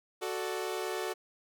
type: chord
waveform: sawtooth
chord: D major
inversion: first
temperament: equal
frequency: 370 / 440 / 587.3 Hz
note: F#4 / A4 / D5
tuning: 0 / 0 / 0 cents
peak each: -32 / -33 / -38 dBFS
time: 0.21-1.14 s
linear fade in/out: 20 ms
effects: none